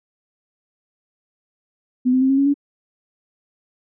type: tone with pitch steps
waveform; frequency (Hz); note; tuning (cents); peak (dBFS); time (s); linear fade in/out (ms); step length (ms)
sine; 251.8 / 258 / 264.3 / 270.8 / 277.5 / 284.3; B3 / C4 / C4 / C#4 / C#4 / C#4; +34 / -24 / +18 / -40 / +2 / +44; -13; 2.05-2.542; 20; 82
effects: none